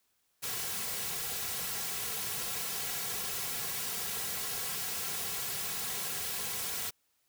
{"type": "noise with comb filter", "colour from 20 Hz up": "white", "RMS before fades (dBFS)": -36, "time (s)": [0.42, 6.91], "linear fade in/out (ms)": 20, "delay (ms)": 3.3, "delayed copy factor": -0.75, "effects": ["white hiss -75 dBFS RMS until 7.28 s"]}